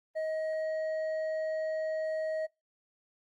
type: tone with hard clipping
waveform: sine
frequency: 631 Hz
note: D#5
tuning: 24 cents sharp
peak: -32 dBFS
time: 0.15-2.47 s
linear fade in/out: 20 ms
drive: 4 dB
effects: noise-tail reverb RT60 0.2 s tail -22 dB re dry + Opus 24 kbps